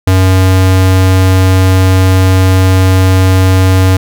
square tone, 93.8 Hz, F#2, 24 cents sharp, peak -5 dBFS, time 0.07-3.97 s, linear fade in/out 5 ms, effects none

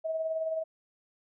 sine tone with tremolo, 642 Hz, E5, 46 cents flat, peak -27 dBFS, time 0.04-0.64 s, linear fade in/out 20 ms, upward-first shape sine, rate 19 Hz, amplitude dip 45%, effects none

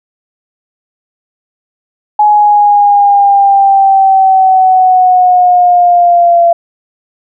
sine linear sweep, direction down, 842 to 681 Hz, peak -3 dBFS, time 2.19-6.53 s, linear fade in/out 5 ms, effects none

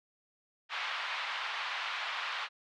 pink band-pass noise, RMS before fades -37 dBFS, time 0.69-2.49 s, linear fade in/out 50 ms, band 930 to 3700 Hz, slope 24 dB/octave, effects none

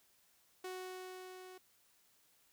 sawtooth tone with level ramp, 370 Hz, F#4, in tune, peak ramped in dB -38 to -48 dBFS, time 0.64-1.58 s, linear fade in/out 5 ms, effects white hiss -71 dBFS RMS until 2.52 s

